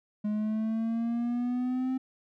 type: exponential sweep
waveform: triangle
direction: up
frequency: 208.9 to 261.6 Hz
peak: -25 dBFS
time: 0.24-1.98 s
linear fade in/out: 10 ms
effects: none